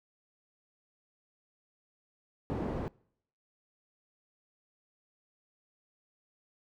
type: low-pass noise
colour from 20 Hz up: white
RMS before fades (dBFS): -35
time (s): 2.5-2.88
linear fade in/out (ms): 0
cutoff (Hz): 390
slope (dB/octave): 12
effects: noise-tail reverb RT60 0.7 s tail -25 dB re dry